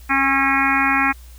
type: harmonic tone with a mistuned harmonic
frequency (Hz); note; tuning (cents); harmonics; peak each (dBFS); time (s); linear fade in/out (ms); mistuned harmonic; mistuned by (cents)
272.6; C#4; -29; 1 / 3 / 4 / 5 / 6 / 7 / 8 / 9; -23 / -23 / -23 / -23 / -23 / -23 / -23 / -23; 0.09-1.13; 20; 5; -18
effects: added 60 Hz sine -38 dBFS peak until 1.38 s + white hiss -50 dBFS RMS until 1.38 s